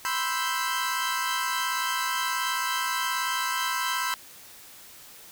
sawtooth chord, C major seventh, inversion third, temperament equal, 987.8 / 1046.5 / 1318.5 / 1568 Hz, B5 / C6 / E6 / G6, 0 / 0 / 0 / 0 cents, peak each -28 dBFS, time 0.05-4.14 s, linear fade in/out 0 ms, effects white hiss -48 dBFS RMS until 5.31 s

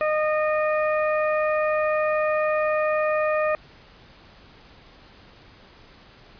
harmonic tone, 614 Hz, D#5, 23 cents flat, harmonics 1 / 2 / 3 / 4, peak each -21 / -27 / -31 / -33 dBFS, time 0.01-3.55 s, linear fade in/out 0 ms, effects pink hiss -50 dBFS RMS until 6.39 s + resampled to 11025 Hz

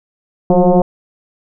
sine tone with frequency modulation, 174.61 Hz, F3, in tune, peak -7 dBFS, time 0.5-0.82 s, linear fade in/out 2 ms, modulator 180 Hz, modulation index 3.2, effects none

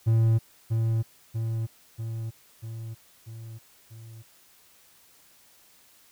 triangle tone with echo, 113 Hz, A2, 47 cents sharp, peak -16 dBFS, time 0.06-0.39 s, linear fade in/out 20 ms, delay 640 ms, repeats 6, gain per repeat -4 dB, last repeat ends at 4.23 s, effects white hiss -58 dBFS RMS until 6.11 s

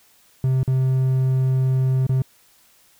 triangle tone with dropouts, 130.8 Hz, C3, in tune, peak -14 dBFS, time 0.44-2.22 s, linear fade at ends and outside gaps 2 ms, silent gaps 0.632-0.677 / 2.067-2.093 s, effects white hiss -56 dBFS RMS until 2.99 s

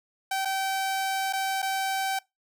sawtooth tone with dropouts, 772 Hz, G5, 27 cents flat, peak -22 dBFS, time 0.31-2.19 s, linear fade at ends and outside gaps 5 ms, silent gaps 0.45-0.454 / 1.327-1.333 / 1.62-1.626 s, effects noise-tail reverb RT60 0.2 s tail -23 dB re dry

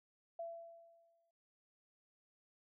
sine tone with exponential decay, 672 Hz, E5, 33 cents sharp, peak -40 dBFS, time 0.39-1.31 s, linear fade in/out 5 ms, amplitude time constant 200 ms, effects none

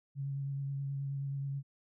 sine tone with vibrato, 138.59 Hz, C#3, in tune, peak -34 dBFS, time 0.15-1.63 s, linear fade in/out 50 ms, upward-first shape sine, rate 9.4 Hz, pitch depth 17 cents each way, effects none

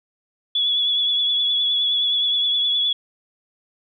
sine tone with vibrato, 3402 Hz, G#7, 41 cents sharp, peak -17 dBFS, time 0.55-2.93 s, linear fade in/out 5 ms, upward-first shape triangle, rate 9.6 Hz, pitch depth 34 cents each way, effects none

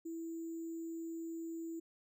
sine tone with sample-and-hold, 329.6 Hz, E4, in tune, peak -40 dBFS, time 0.05-1.8 s, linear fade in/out 10 ms, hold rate 7350 Hz, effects none

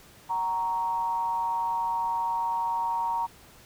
sine tone with frequency modulation, 932.3 Hz, A#5, in tune, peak -25 dBFS, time 0.29-3.27 s, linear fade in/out 20 ms, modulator 179 Hz, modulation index 0.46, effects pink hiss -53 dBFS RMS until 3.65 s

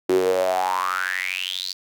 sawtooth tone with high-pass filter sweep, 92.5 Hz, F#2, in tune, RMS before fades -23 dBFS, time 0.09-1.73 s, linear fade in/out 5 ms, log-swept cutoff 340 to 4600 Hz, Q 9.6, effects none

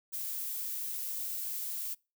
violet noise, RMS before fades -37 dBFS, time 0.12-1.95 s, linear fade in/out 20 ms, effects noise-tail reverb RT60 0.3 s tail -26 dB re dry

